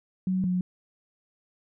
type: tone pair in turn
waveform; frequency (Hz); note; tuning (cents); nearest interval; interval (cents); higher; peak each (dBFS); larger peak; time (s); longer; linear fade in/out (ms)
sine; 186.3 / 181.52; F#3 / F#3; +12 / -33; unison; 45; first; -23; neither; 0.27-0.44 / 0.44-0.61; neither; 2
effects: none